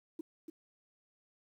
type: tone with echo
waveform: sine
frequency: 321.1 Hz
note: E4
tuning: 45 cents flat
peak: -36 dBFS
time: 0.19-0.21 s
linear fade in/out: 5 ms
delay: 290 ms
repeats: 1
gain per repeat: -6 dB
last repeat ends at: 0.5 s
effects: tanh soft clip ceiling -33 dBFS + 11-bit